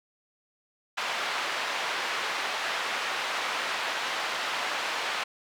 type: band-pass noise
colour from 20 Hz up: pink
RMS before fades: -31 dBFS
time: 0.97-5.24 s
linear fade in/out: 10 ms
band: 870 to 3500 Hz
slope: 12 dB/octave
effects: none